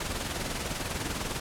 pink noise with tremolo, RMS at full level -31 dBFS, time 0-1.4 s, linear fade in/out 5 ms, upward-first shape sine, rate 20 Hz, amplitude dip 50%, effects low-pass 11000 Hz 12 dB/octave

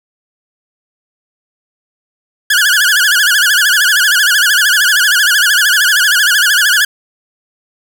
sawtooth tone with vibrato, 1568 Hz, G6, in tune, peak -4 dBFS, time 2.5-6.85 s, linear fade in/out 5 ms, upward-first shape sine, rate 13 Hz, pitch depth 170 cents each way, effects none

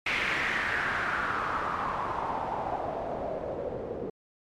white noise with low-pass filter sweep, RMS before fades -31 dBFS, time 0.06-4.1 s, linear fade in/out 5 ms, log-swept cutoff 2300 to 440 Hz, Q 3.6, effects MP3 96 kbps

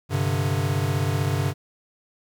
square chord, G suspended fourth, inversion none, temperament equal, 98 / 130.81 / 146.83 Hz, G2 / C3 / D3, 0 / 0 / 0 cents, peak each -26 / -27 / -27 dBFS, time 0.09-1.54 s, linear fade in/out 50 ms, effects 10-bit

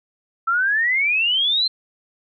sine exponential sweep, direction up, 1318.5 to 4186 Hz, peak -16 dBFS, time 0.47-1.68 s, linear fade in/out 10 ms, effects none

